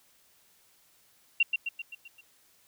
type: tone with echo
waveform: sine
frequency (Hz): 2755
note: F7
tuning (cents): -24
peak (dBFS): -19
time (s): 1.4-1.43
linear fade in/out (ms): 5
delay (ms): 130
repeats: 6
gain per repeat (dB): -5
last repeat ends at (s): 2.21
effects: white hiss -64 dBFS RMS until 2.67 s